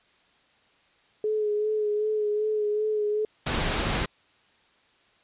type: tone with vibrato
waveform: sine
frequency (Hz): 424.1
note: G#4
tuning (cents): +36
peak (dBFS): -23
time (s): 1.24-3.25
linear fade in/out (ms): 2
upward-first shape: sine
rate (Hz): 2.6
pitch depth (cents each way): 29
type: noise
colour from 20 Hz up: pink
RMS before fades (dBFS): -26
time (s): 3.46-4.06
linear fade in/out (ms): 10
effects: white hiss -62 dBFS RMS until 5.23 s + resampled to 8000 Hz